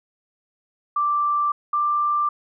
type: tone pair in turn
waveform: sine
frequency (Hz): 1174.7 / 1182.2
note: D6 / D6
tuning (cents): 0 / +11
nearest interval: unison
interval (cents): 11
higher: second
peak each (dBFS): -18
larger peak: neither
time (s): 0.96-1.52 / 1.73-2.29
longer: neither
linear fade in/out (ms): 5
effects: none